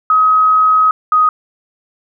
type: tone pair in turn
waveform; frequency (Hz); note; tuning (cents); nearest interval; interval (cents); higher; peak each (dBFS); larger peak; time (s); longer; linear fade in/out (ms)
sine; 1268 / 1251.3; D#6 / D#6; +32 / +9; unison; 23; first; -7; neither; 0.1-0.91 / 1.12-1.29; first; 2
effects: none